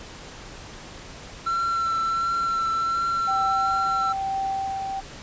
triangle tone with vibrato, 1350 Hz, E6, 41 cents sharp, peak -20 dBFS, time 1.46-4.13 s, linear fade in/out 10 ms, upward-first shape triangle, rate 1.4 Hz, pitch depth 19 cents each way
sine tone with tremolo, 777 Hz, G5, 16 cents flat, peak -23 dBFS, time 3.27-5.01 s, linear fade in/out 20 ms, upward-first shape sine, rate 1.1 Hz, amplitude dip 35%
effects pink hiss -41 dBFS RMS until 5.22 s + resampled to 16000 Hz

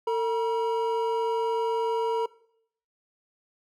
triangle tone pair together, 451.6 / 957 Hz, A4 / A#5, +45 / +45 cents, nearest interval octave + minor second, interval 1300 cents, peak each -23 / -26 dBFS, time 0.07-2.26 s, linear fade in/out 5 ms, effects noise-tail reverb RT60 0.7 s tail -21 dB re dry

